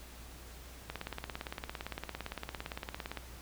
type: click train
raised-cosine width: 0.3 ms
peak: -22 dBFS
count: 41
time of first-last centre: 0.9-3.173 s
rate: 17.6 Hz
effects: added 60 Hz sine -50 dBFS peak until 3.41 s + pink hiss -53 dBFS RMS until 3.41 s